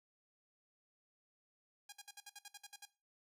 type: tone bursts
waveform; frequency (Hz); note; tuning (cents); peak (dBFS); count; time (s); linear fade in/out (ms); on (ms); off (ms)
5% pulse; 816; G#5; -31; -38; 11; 1.89-2.854; 5; 34; 59
effects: noise-tail reverb RT60 0.3 s tail -17 dB re dry